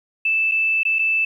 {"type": "tone with dropouts", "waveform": "sine", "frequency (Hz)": 2637, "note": "E7", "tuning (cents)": 0, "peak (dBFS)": -16, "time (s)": [0.25, 1.25], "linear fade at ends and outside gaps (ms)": 5, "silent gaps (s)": [[0.514, 0.518], [0.833, 0.851], [0.987, 0.991]], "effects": ["9-bit"]}